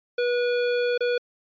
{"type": "tone with dropouts", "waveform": "square", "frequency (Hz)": 486.5, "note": "B4", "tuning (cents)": -26, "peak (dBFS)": -22, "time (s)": [0.18, 1.18], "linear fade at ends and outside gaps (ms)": 5, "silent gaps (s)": [0.978, 1.006], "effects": ["resampled to 11025 Hz"]}